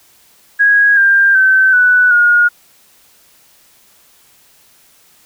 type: tone with pitch steps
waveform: sine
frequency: 1651 / 1593.8 / 1538.7 / 1485.4 / 1434 Hz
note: G#6 / G6 / G6 / F#6 / F6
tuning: -11 / +28 / -33 / +6 / +45 cents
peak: -6 dBFS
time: 0.59-2.49 s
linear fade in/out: 20 ms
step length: 380 ms
effects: white hiss -49 dBFS RMS until 5.25 s